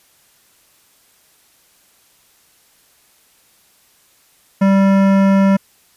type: tone with hard clipping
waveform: sine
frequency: 195.1 Hz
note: G3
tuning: 8 cents flat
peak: -11 dBFS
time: 4.61-5.57 s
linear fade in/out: 10 ms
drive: 16 dB
effects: white hiss -54 dBFS RMS until 5.96 s + resampled to 32000 Hz